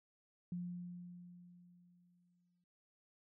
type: tone with exponential decay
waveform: sine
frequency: 176.6 Hz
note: F3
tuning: 20 cents sharp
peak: -38 dBFS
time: 0.52-2.64 s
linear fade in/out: 2 ms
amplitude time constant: 460 ms
effects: noise-tail reverb RT60 0.2 s tail -25 dB re dry